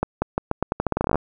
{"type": "accelerating click train", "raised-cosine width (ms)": 1, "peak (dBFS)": -6, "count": 18, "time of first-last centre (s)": [0.03, 1.156], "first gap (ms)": 190, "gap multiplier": 0.84, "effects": []}